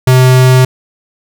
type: tone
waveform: square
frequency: 128.5 Hz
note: C3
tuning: 31 cents flat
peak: -4 dBFS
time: 0.07-0.65 s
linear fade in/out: 5 ms
effects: none